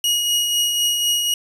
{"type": "tone with tremolo", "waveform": "sawtooth", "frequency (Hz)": 2891, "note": "F#7", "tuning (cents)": -41, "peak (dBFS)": -12, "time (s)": [0.04, 1.34], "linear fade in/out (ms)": 2, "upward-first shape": "triangle", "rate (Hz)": 4, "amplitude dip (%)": 40, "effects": ["resampled to 32000 Hz", "8-bit"]}